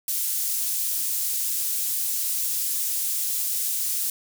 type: high-pass noise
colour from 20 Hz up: pink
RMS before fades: -26 dBFS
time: 0.08-4.1 s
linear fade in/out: 2 ms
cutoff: 9100 Hz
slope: 12 dB/octave
effects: none